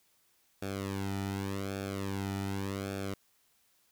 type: tone with flanger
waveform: sawtooth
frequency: 98 Hz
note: G2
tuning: in tune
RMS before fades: -36 dBFS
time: 0.62-3.14 s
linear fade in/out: 5 ms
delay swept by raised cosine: 1 to 1.86 ms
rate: 0.86 Hz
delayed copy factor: -0.95
effects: white hiss -70 dBFS RMS until 3.91 s